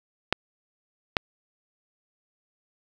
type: clicks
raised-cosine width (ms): 0.3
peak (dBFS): -4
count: 2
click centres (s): 0.326 / 1.168
effects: 7-bit